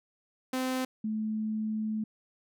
sawtooth / sine tone pair in turn, 258 / 216.7 Hz, C4 / A3, -24 / -26 cents, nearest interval minor third, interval 302 cents, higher first, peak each -25 / -29 dBFS, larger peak first, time 0.53-0.85 / 1.04-2.04 s, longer second, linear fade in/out 5 ms, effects none

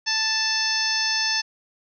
harmonic tone, 880 Hz, A5, in tune, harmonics 1 / 2 / 3 / 4 / 5 / 6 / 7, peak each -33 / -27 / -31 / -34 / -29 / -24 / -30 dBFS, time 0.06-1.42 s, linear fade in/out 20 ms, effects none

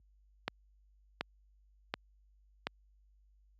click train, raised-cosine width 0.3 ms, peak -17 dBFS, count 4, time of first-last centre 0.48-2.67 s, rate 1.37 Hz, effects added 50 Hz sine -51 dBFS peak until 3.59 s + high-pass 100 Hz 12 dB/octave

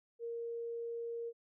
sine tone, 466.2 Hz, A#4, in tune, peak -38 dBFS, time 0.19-1.33 s, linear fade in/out 50 ms, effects none

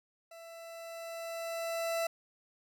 40% pulse tone with level ramp, 666 Hz, E5, 18 cents sharp, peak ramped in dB -48 to -29 dBFS, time 0.31-2.07 s, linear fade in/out 5 ms, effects none

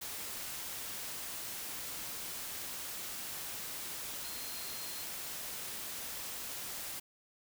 sine tone in noise, 4186 Hz, C8, in tune, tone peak -49 dBFS, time 4.24-5.04 s, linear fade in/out 10 ms, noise white, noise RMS -42 dBFS, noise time 0.01-7 s, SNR -10 dB, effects none

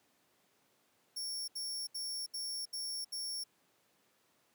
sawtooth tone bursts, 5480 Hz, F8, 34 cents flat, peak -35 dBFS, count 6, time 1.16-3.44 s, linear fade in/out 10 ms, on 320 ms, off 72 ms, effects pink hiss -72 dBFS RMS until 4.54 s + high-pass 200 Hz 12 dB/octave

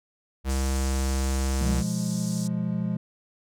square tone, 66.6 Hz, C2, 31 cents sharp, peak -24 dBFS, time 0.44-1.84 s, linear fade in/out 50 ms
white band-pass noise, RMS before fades -40 dBFS, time 0.49-2.48 s, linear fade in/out 10 ms, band 4900 to 8200 Hz, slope 24 dB/octave
triangle chord, F diminished, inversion second, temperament equal, 123.47 / 174.61 / 207.7 Hz, Cb3 / F3 / Ab3, 0 / 0 / 0 cents, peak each -30 / -26 / -27 dBFS, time 1.61-2.97 s, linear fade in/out 5 ms
effects none

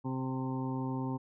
harmonic tone with a mistuned harmonic, 130.81 Hz, C3, in tune, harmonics 1 / 2 / 3 / 4 / 6 / 7 / 8, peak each -36 / -35 / -44 / -48 / -49 / -43 / -49 dBFS, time 0.04-1.18 s, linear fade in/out 20 ms, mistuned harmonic 7, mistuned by -16 cents, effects none

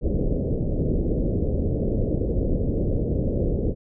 pink low-pass noise, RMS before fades -23 dBFS, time 0.01-3.75 s, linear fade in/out 50 ms, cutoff 550 Hz, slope 48 dB/octave, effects none

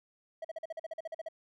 triangle tone bursts, 648 Hz, E5, 30 cents flat, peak -34 dBFS, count 13, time 0.42-1.286 s, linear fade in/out 5 ms, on 26 ms, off 44 ms, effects none

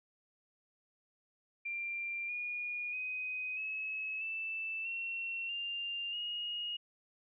sine tone with pitch steps, 2375 / 2440 / 2508 / 2577 / 2647 / 2720 / 2795 / 2872 Hz, D7 / D#7 / D#7 / E7 / E7 / F7 / F7 / F7, +19 / -34 / +13 / -40 / +7 / -46 / +1 / +48 cents, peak -36 dBFS, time 1.65-6.77 s, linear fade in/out 10 ms, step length 640 ms, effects none

